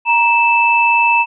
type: tone pair together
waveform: sine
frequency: 939.6 / 2637 Hz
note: A#5 / E7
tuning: +13 / 0 cents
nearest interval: octave + tritone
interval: 1787 cents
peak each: -12 dBFS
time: 0.05-1.26 s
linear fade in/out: 50 ms
effects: none